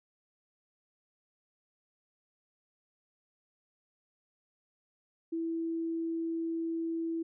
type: tone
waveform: sine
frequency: 329.6 Hz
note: E4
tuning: in tune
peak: -31 dBFS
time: 5.32-7.23 s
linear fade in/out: 10 ms
effects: none